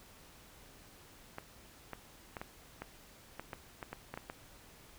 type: clicks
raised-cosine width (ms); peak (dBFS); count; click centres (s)
0.5; -26; 12; 1.384 / 1.933 / 2.368 / 2.415 / 2.82 / 3.396 / 3.532 / 3.828 / 3.93 / 4.14 / 4.175 / 4.299
effects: pink hiss -58 dBFS RMS until 4.98 s